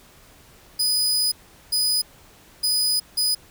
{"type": "tone bursts at uneven times", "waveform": "sawtooth", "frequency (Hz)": 4978, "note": "D#8", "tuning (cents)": 0, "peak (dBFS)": -16, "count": 4, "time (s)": [[0.79, 1.32], [1.72, 2.02], [2.63, 3], [3.17, 3.35]], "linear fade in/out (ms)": 10, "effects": ["pink hiss -51 dBFS RMS until 3.5 s"]}